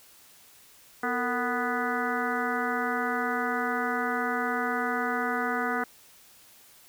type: harmonic tone with a mistuned harmonic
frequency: 246.9 Hz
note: B3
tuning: in tune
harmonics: 1 / 2 / 3 / 4 / 5 / 6 / 7 / 8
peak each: -33 / -34 / -33 / -38 / -33 / -32 / -38 / -38 dBFS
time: 1.03-5.84 s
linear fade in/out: 5 ms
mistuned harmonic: 2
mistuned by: -120 cents
effects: white hiss -55 dBFS RMS until 6.88 s